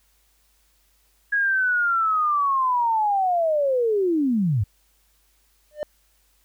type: linear sweep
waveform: sine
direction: down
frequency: 1661.2 to 90.1 Hz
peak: -18 dBFS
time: 1.32-4.64 s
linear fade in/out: 10 ms
type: tone with exponential growth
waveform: triangle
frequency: 600 Hz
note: D5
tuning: 37 cents sharp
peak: -19 dBFS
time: 5.71-5.83 s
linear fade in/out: 0 ms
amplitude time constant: 26 ms
effects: added 50 Hz sine -64 dBFS peak until 6.44 s + white hiss -64 dBFS RMS until 6.44 s